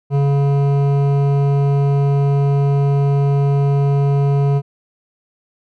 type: tone with hard clipping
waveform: sine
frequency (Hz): 140.6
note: C#3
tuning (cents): +25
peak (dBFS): -14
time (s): 0.1-4.62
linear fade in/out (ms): 50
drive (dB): 12
effects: none